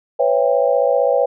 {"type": "chord", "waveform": "sine", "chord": "C# half-diminished seventh", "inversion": "third", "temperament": "just", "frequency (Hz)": [498.9, 554.4, 665.2, 798.3], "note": ["B4", "C#5", "E5", "G5"], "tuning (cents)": [17, 0, 16, 31], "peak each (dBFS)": [-17, -16, -21, -22], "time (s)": [0.19, 1.26], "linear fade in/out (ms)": 10, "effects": []}